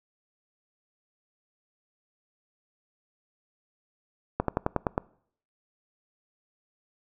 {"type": "slowing click train", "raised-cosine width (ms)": 1, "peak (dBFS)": -10, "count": 7, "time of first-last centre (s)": [4.4, 4.979], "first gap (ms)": 83, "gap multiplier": 1.06, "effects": ["noise-tail reverb RT60 0.6 s tail -23 dB re dry"]}